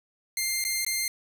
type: tone with dropouts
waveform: 10% pulse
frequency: 2103 Hz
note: C7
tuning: 8 cents sharp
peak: -17 dBFS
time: 0.37-1.08 s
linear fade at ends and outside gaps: 2 ms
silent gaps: 0.641-0.649 / 0.849-0.864 s
effects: 8-bit